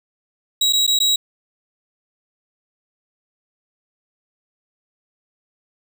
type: tone with dropouts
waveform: 35% pulse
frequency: 3852 Hz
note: B7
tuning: 44 cents flat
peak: -12 dBFS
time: 0.61-1.16 s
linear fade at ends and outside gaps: 5 ms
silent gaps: 0.726-0.732 / 0.867-0.876 / 0.99-1.001 s
effects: none